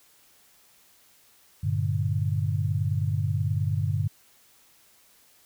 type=chord; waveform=sine; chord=G minor; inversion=none; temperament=equal; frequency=98 / 116.54 / 146.83 Hz; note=G2 / Bb2 / D3; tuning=0 / 0 / 0 cents; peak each=-26 / -29 / -28 dBFS; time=1.63-4.08 s; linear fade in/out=10 ms; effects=white hiss -59 dBFS RMS until 5.45 s